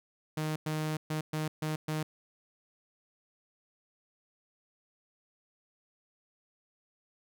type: tone bursts at uneven times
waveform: sawtooth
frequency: 155 Hz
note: D#3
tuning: 6 cents flat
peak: -27 dBFS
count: 6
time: 0.37-0.56 / 0.66-0.97 / 1.1-1.21 / 1.33-1.48 / 1.62-1.76 / 1.88-2.03 s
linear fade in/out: 5 ms
effects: none